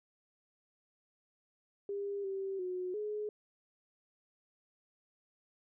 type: tone with pitch steps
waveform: sine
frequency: 401.8 / 387.7 / 364.9 / 421.2 Hz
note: G4 / G4 / F#4 / G#4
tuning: +43 / -19 / -24 / +24 cents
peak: -35 dBFS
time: 1.89-3.29 s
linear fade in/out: 2 ms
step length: 350 ms
effects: none